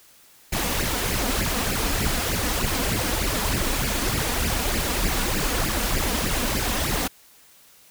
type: noise with flanger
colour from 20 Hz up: pink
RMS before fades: -24 dBFS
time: 0.52-7.08 s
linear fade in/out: 10 ms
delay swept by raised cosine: 0.4 to 4.2 ms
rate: 3.3 Hz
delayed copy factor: +0.75
effects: white hiss -53 dBFS RMS until 7.9 s